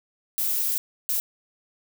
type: noise bursts at uneven times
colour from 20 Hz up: violet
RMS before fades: -25 dBFS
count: 2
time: 0.38-0.78 / 1.09-1.2 s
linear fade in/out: 0 ms
effects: none